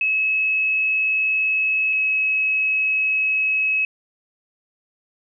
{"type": "tone pair in turn", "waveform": "sine", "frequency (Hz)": [2579, 2568], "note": ["E7", "E7"], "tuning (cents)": [-39, -46], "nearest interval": "unison", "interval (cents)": 7, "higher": "first", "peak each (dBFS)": -17, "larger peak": "neither", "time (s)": [[0.01, 1.93], [1.93, 3.85]], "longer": "neither", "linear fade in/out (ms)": 2, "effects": []}